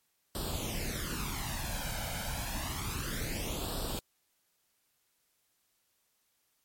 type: noise with flanger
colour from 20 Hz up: pink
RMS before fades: -36 dBFS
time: 0.35-3.99 s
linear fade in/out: 0 ms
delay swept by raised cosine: 0.23 to 1.33 ms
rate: 0.29 Hz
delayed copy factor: +0.75
effects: white hiss -75 dBFS RMS until 6.64 s + MP3 64 kbps